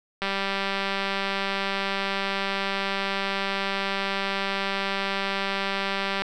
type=click train; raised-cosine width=0.3 ms; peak=-11 dBFS; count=1177; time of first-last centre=0.22-6.22 s; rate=196 Hz; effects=none